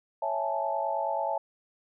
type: chord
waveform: sine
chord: A major seventh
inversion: first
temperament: equal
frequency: 554.4 / 659.3 / 830.6 / 880 Hz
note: C#5 / E5 / G#5 / A5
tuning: 0 / 0 / 0 / 0 cents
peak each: -34 / -32 / -34 / -31 dBFS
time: 0.22-1.38 s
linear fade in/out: 5 ms
effects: none